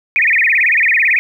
sine tone with vibrato, 2123 Hz, C7, 25 cents sharp, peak -9 dBFS, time 0.16-1.19 s, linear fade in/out 0 ms, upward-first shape sine, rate 18 Hz, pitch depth 290 cents each way, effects 8-bit

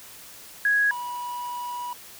sine / triangle tone pair in turn, 1661.2 / 975 Hz, G#6 / B5, 0 / -23 cents, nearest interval major sixth, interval 923 cents, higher first, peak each -18 / -28 dBFS, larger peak first, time 0.65-0.91 / 0.91-1.93 s, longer second, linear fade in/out 2 ms, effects white hiss -45 dBFS RMS until 2.19 s

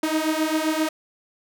sawtooth beating tone pair, 310 / 317.6 Hz, D#4 / D#4, -6 / +36 cents, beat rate 7.6 Hz, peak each -20 dBFS, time 0.03-0.89 s, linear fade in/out 5 ms, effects none

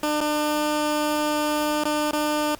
15% pulse tone with dropouts, 300.3 Hz, D4, 39 cents sharp, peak -15 dBFS, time 0.03-2.55 s, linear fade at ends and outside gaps 2 ms, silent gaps 0.206-0.212 / 1.837-1.853 / 2.111-2.131 s, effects pink hiss -48 dBFS RMS until 2.59 s + Opus 48 kbps

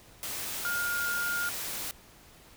sine tone in noise, 1416 Hz, F6, 23 cents sharp, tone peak -29 dBFS, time 0.65-1.49 s, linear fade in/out 0 ms, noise white, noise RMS -36 dBFS, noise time 0.23-1.91 s, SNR +4 dB, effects pink hiss -55 dBFS RMS until 2.56 s

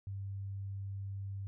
sine tone, 98.3 Hz, G2, 5 cents sharp, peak -38 dBFS, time 0.07-1.47 s, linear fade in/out 0 ms, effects none

